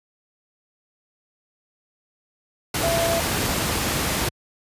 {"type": "tone in noise", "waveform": "sine", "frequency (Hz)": 670, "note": "E5", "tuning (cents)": 28, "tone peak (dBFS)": -21, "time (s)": [2.83, 3.2], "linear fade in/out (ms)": 5, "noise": "pink", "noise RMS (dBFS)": -23, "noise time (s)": [2.74, 4.29], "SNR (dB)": -1, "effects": ["high-pass 60 Hz 12 dB/octave", "resampled to 32000 Hz"]}